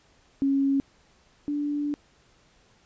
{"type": "tone pair in turn", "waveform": "sine", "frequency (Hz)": [274.9, 291.7], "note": ["C#4", "D4"], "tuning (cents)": [-14, -12], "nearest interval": "minor second", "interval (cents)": 102, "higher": "second", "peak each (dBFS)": [-20, -25], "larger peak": "first", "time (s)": [[0.42, 0.8], [1.48, 1.94]], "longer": "second", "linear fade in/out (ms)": 0, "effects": ["pink hiss -61 dBFS RMS until 2.85 s", "resampled to 16000 Hz"]}